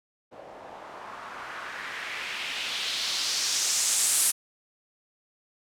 blue noise with low-pass filter sweep, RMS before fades -30 dBFS, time 0.31-4.32 s, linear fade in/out 20 ms, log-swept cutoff 580 to 10000 Hz, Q 1.9, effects none

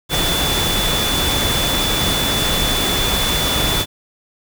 sine tone in noise, 3471 Hz, A7, 24 cents flat, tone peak -20 dBFS, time 0.09-3.86 s, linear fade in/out 50 ms, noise pink, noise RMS -19 dBFS, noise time 0.09-3.86 s, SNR -4 dB, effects none

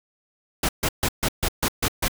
pink noise bursts, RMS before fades -22 dBFS, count 8, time 0.63-2.082 s, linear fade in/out 5 ms, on 59 ms, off 140 ms, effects none

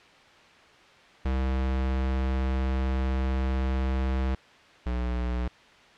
square tone pair in turn, 65.41 / 60.98 Hz, C2 / B1, 0 / -21 cents, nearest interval minor second, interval 121 cents, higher first, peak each -25 / -27 dBFS, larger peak first, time 1.25-4.35 / 4.86-5.48 s, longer first, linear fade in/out 5 ms, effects white hiss -53 dBFS RMS until 5.97 s + low-pass 3000 Hz 12 dB/octave

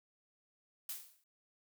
blue noise with exponential decay, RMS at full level -39 dBFS, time 0.89-1.24 s, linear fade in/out 2 ms, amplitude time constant 75 ms, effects none

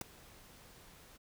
pink noise with ADSR envelope, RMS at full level -34 dBFS, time 0.01-1.18 s, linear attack 3 ms, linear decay 9 ms, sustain -24 dB, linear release 23 ms, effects none

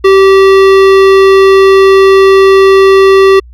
sine tone with hard clipping, 387.1 Hz, G4, 22 cents flat, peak -3 dBFS, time 0.04-3.4 s, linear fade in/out 10 ms, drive 16 dB, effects added 60 Hz sine -30 dBFS peak until 3.53 s

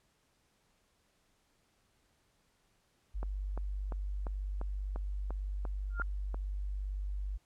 sine tone, 49 Hz, G1, in tune, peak -34 dBFS, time 3.14-7.38 s, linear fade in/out 20 ms
click train, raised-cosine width 1 ms, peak -28 dBFS, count 10, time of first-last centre 3.23-6.344 s, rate 2.89 Hz
sine tone with exponential growth, 1397 Hz, F6, in tune, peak -28 dBFS, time 5.9-6.02 s, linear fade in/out 1 ms, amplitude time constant 24 ms
effects pink hiss -73 dBFS RMS until 7.45 s + low-pass 11000 Hz 12 dB/octave

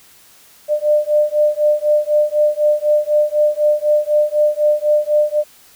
sine beating tone pair, 597 / 601 Hz, D5 / D5, +28 / +40 cents, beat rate 4 Hz, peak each -15 dBFS, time 0.68-5.44 s, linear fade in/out 50 ms, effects white hiss -47 dBFS RMS until 5.75 s

